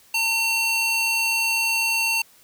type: tone with high-pass filter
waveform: square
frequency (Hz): 908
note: A#5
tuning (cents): -46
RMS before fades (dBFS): -22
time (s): 0.14-2.22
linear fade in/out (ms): 5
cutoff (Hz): 2200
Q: 1.8
effects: white hiss -54 dBFS RMS until 2.43 s